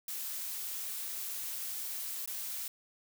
blue noise with dropouts, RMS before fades -39 dBFS, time 0.08-2.68 s, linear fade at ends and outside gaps 2 ms, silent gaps 2.259-2.275 s, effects none

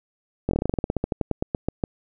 slowing click train, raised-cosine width 2 ms, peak -9 dBFS, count 21, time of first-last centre 0.49-1.838 s, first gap 21 ms, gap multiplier 1.11, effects none

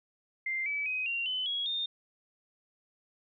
sine tone with pitch steps, 2093 / 2296 / 2518 / 2762 / 3029 / 3322 / 3644 Hz, C7 / D7 / D#7 / F7 / F#7 / G#7 / A#7, 0 / -40 / +20 / -20 / +40 / 0 / -40 cents, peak -30 dBFS, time 0.46-1.86 s, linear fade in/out 5 ms, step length 200 ms, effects none

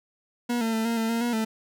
40% pulse tone with pitch steps, 240.6 / 225.7 / 222.5 / 231.2 / 224.5 / 230.6 / 239.6 / 221 Hz, B3 / A3 / A3 / A#3 / A3 / A#3 / A#3 / A3, -45 / +44 / +20 / -14 / +35 / -19 / +48 / +8 cents, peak -23 dBFS, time 0.49-1.45 s, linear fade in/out 10 ms, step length 120 ms, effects none

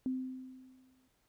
sine tone with exponential decay, 258.5 Hz, C4, 21 cents flat, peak -30 dBFS, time 0.06-1.08 s, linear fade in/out 1 ms, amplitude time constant 220 ms, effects pink hiss -75 dBFS RMS until 1.28 s

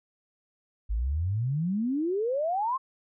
sine exponential sweep, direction up, 49.43 to 1092 Hz, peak -25 dBFS, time 0.89-2.78 s, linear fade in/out 20 ms, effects none

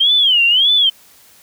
sine tone with vibrato, 3107 Hz, G7, 16 cents flat, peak -9 dBFS, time 0-0.9 s, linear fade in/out 10 ms, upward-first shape sine, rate 1.7 Hz, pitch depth 210 cents each way, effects white hiss -47 dBFS RMS until 1.42 s

